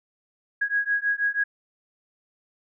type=beating tone pair; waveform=sine; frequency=1649 / 1655.2 Hz; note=G#6 / G#6; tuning=-13 / -6 cents; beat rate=6.2 Hz; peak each=-25 dBFS; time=0.61-1.44 s; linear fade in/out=10 ms; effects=none